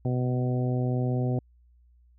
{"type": "harmonic tone with a mistuned harmonic", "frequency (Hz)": 125.2, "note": "B2", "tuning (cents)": 24, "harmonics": [1, 2, 3, 4, 5, 6], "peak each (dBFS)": [-25, -31, -35, -37, -39, -41], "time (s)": [0.05, 1.39], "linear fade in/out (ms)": 2, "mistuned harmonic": 1, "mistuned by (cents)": 17, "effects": ["added 60 Hz sine -56 dBFS peak until 2.18 s"]}